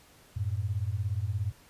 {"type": "beating tone pair", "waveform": "sine", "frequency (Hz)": [92.5, 109.5], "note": ["F#2", "A2"], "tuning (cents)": [0, -8], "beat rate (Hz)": 17, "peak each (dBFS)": -31, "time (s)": [0.36, 1.52], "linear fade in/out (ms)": 10, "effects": ["pink hiss -58 dBFS RMS until 1.69 s", "resampled to 32000 Hz"]}